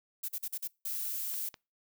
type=noise bursts; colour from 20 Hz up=violet; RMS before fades=-36 dBFS; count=5; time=0.23-0.678 s; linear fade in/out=10 ms; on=56 ms; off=42 ms
type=noise; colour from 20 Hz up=violet; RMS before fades=-36 dBFS; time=0.85-1.49 s; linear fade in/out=5 ms
type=clicks; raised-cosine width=0.2 ms; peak=-31 / -28 dBFS; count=2; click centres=1.34 / 1.542 s
effects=noise-tail reverb RT60 0.3 s tail -26 dB re dry